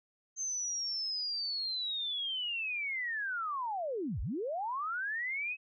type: linear two-way sweep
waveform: sine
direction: down then up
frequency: 6330 to 40.91 to 2583 Hz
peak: -33 dBFS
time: 0.36-5.57 s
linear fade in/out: 50 ms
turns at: 4.21 s
effects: none